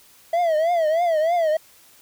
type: tone with vibrato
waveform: triangle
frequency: 657 Hz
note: E5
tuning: 6 cents flat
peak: -15 dBFS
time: 0.33-1.57 s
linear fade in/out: 5 ms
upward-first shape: triangle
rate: 3.2 Hz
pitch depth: 150 cents each way
effects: white hiss -52 dBFS RMS until 2.01 s